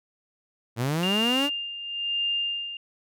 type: linear sweep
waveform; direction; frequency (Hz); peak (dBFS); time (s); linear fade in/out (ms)
sawtooth; up; 110 to 295.5; -20; 0.76-1.5; 50
type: tone with tremolo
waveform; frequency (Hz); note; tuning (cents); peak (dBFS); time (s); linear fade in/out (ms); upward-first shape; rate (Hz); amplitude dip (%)
sine; 2804; F7; +6; -23; 1.03-2.77; 2; sine; 1; 70
effects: none